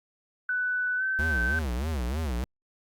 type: tone with pitch glide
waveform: sine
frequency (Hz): 1492 to 1539.3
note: F#6 to G6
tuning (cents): +14 to -32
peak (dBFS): -25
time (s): 0.49-1.59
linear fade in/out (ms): 2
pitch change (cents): +54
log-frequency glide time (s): 0.97-1.03
type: tone with vibrato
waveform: square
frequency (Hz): 69.3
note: C#2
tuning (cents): 0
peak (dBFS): -28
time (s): 1.19-2.44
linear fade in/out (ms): 0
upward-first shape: sine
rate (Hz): 3.2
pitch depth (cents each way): 280
effects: Opus 48 kbps